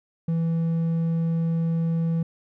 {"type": "tone with hard clipping", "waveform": "sine", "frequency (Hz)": 165.2, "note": "E3", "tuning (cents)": 4, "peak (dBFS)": -22, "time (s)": [0.28, 2.23], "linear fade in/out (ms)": 5, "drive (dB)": 3, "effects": []}